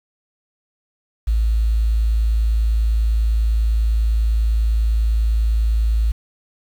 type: tone with quantisation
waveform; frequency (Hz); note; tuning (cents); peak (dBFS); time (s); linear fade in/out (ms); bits
sine; 55; A1; 0; -14; 1.27-6.12; 10; 7
effects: none